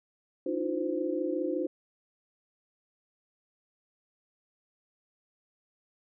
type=tone cluster; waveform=sine; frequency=298.8 / 324 / 358.4 / 517 Hz; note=D4 / E4 / F4 / C5; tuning=+30 / -30 / +45 / -21 cents; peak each=-34 / -34 / -33 / -34 dBFS; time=0.46-1.67 s; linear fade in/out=5 ms; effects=none